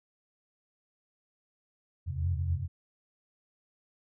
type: tone cluster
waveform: sine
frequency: 78.6 / 85 / 89.7 / 93.4 / 132.2 Hz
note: D#2 / F2 / F2 / F#2 / C3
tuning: +18 / -46 / +47 / +17 / +18 cents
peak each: -39 / -30 / -34 / -39 / -36 dBFS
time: 2.06-2.68 s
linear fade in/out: 50 ms
effects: none